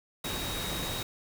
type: tone in noise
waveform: sine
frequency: 3783 Hz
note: A#7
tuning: 25 cents sharp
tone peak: -38 dBFS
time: 0.24-1.03 s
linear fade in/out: 5 ms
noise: pink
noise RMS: -35 dBFS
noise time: 0.24-1.03 s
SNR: -6 dB
effects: none